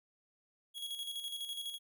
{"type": "tone with tremolo", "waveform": "45% pulse", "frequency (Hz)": 3322, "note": "G#7", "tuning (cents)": 0, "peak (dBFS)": -37, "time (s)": [0.74, 1.79], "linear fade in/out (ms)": 50, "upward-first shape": "square", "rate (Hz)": 12, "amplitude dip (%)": 50, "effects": []}